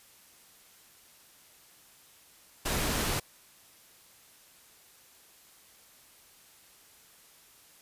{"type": "noise", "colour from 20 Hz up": "pink", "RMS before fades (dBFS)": -30, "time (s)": [2.65, 3.2], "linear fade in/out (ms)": 10, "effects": ["white hiss -58 dBFS RMS until 7.81 s", "resampled to 32000 Hz"]}